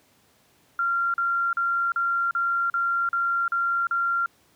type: tone bursts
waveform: sine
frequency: 1381 Hz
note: F6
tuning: 20 cents flat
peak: -21 dBFS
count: 9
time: 0.79-4.26 s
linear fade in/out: 2 ms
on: 350 ms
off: 40 ms
effects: pink hiss -61 dBFS RMS until 4.55 s + high-pass 100 Hz 12 dB/octave